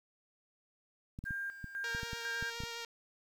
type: clicks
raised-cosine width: 5 ms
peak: -30 dBFS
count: 10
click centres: 1.189 / 1.24 / 1.308 / 1.643 / 1.949 / 2.032 / 2.132 / 2.426 / 2.604 / 2.636 s
type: tone with tremolo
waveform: sine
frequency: 1600 Hz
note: G6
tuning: 35 cents sharp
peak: -36 dBFS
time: 1.25-2.51 s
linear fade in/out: 20 ms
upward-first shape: square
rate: 2 Hz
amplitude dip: 70%
type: tone with vibrato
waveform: 5% pulse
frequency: 466.2 Hz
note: A#4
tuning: in tune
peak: -29 dBFS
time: 1.84-2.85 s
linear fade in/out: 2 ms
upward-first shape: sine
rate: 9.8 Hz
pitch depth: 13 cents each way
effects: low-pass 10000 Hz 12 dB/octave + 10-bit